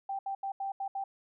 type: tone bursts at uneven times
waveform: sine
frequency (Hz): 784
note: G5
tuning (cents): 0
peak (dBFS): -32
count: 6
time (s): 0.09-0.19 / 0.26-0.35 / 0.43-0.52 / 0.6-0.72 / 0.8-0.88 / 0.95-1.04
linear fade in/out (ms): 5
effects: none